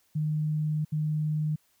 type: tone bursts at uneven times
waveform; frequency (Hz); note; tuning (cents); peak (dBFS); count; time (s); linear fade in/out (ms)
sine; 153.1; D#3; -28; -25; 2; 0.15-0.85 / 0.92-1.56; 10
effects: white hiss -68 dBFS RMS until 1.8 s